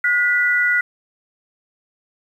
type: tone pair together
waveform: sine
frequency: 1447.7 / 1975.5 Hz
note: F#6 / B6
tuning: -38 / 0 cents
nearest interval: perfect fourth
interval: 538 cents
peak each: -17 dBFS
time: 0.04-0.81 s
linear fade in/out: 5 ms
effects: 8-bit